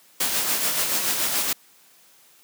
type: noise with tremolo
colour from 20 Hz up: white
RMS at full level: -22 dBFS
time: 0.2-1.53 s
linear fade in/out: 5 ms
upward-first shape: sine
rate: 7 Hz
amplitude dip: 40%
effects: white hiss -55 dBFS RMS until 2.43 s + high-pass 150 Hz 12 dB/octave